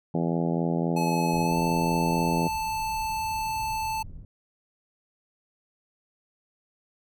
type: harmonic tone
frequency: 83.8 Hz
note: E2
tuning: 29 cents sharp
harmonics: 2 / 3 / 4 / 5 / 6 / 7 / 8 / 9 / 10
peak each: -26 / -30 / -32 / -34 / -36 / -37 / -38 / -39 / -40 dBFS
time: 0.14-2.48 s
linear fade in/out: 5 ms
type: tone with pitch glide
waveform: square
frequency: 856 to 879.6 Hz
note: A5 to A5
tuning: -48 to -1 cents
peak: -28 dBFS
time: 0.96-4.03 s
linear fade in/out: 10 ms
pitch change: +47 cents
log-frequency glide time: 1.42-1.56 s
type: low-pass noise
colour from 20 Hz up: pink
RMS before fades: -41 dBFS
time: 1.33-4.25 s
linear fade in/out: 2 ms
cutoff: 130 Hz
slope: 12 dB/octave
effects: none